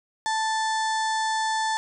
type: harmonic tone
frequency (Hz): 880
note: A5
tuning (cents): 0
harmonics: 1 / 2 / 4 / 5 / 6 / 7 / 8 / 9 / 10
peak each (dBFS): -24 / -30 / -36 / -38 / -40 / -41 / -42 / -43 / -44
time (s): 0.26-1.77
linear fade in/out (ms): 0
effects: none